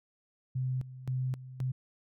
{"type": "tone with tremolo", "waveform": "sine", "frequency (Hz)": 128.9, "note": "C3", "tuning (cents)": -26, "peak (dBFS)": -29, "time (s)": [0.55, 1.72], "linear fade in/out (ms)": 10, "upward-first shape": "square", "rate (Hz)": 1.9, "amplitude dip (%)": 80, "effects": []}